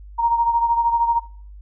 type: beating tone pair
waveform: sine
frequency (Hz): 932.3 / 945.3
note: A#5 / A#5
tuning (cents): 0 / +24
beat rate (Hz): 13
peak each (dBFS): -16 / -22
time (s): 0.18-1.2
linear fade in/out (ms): 20
effects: noise-tail reverb RT60 0.5 s tail -20 dB re dry + added 50 Hz sine -37 dBFS peak until 1.61 s